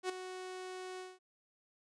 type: tone with ADSR envelope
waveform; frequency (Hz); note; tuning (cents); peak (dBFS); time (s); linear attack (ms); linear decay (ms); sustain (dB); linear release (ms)
sawtooth; 370; F#4; 0; -28; 0.03-1.19; 64; 7; -11; 200
effects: resampled to 22050 Hz